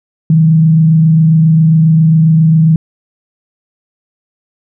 sine tone with frequency modulation, 160 Hz, D#3, 49 cents sharp, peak -4 dBFS, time 0.3-2.76 s, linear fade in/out 2 ms, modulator 27.4 Hz, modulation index 0.3, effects none

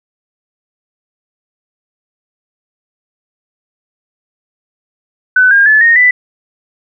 sine tone with pitch steps, 1506 / 1614.1 / 1729.9 / 1854.1 / 1987.2 Hz, F#6 / G#6 / A6 / A#6 / B6, +30 / -50 / -30 / -10 / +10 cents, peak -4 dBFS, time 5.36-6.11 s, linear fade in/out 5 ms, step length 150 ms, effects none

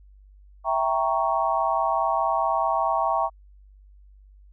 sine chord, E diminished seventh, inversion none, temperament equal, 659.3 / 784 / 932.3 / 1108.7 Hz, E5 / G5 / Bb5 / Db6, 0 / 0 / 0 / 0 cents, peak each -26 dBFS, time 0.64-3.3 s, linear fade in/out 50 ms, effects added 49 Hz sine -48 dBFS peak until 4.52 s

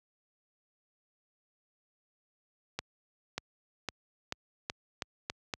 accelerating click train, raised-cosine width 0.2 ms, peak -16 dBFS, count 8, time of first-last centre 2.79-5.538 s, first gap 590 ms, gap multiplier 0.86, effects high-pass 60 Hz 12 dB/octave

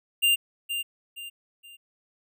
square tone with echo, 2794 Hz, F7, in tune, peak -19 dBFS, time 0.22-0.36 s, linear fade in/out 20 ms, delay 470 ms, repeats 3, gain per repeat -9 dB, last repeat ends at 1.77 s, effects none

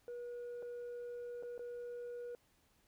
sine tone with dropouts, 482.4 Hz, B4, 41 cents flat, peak -40 dBFS, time 0.08-2.35 s, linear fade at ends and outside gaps 1 ms, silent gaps 0.624-0.628 / 1.426-1.433 / 1.579-1.593 s, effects tanh soft clip ceiling -42 dBFS + pink hiss -73 dBFS RMS until 2.87 s

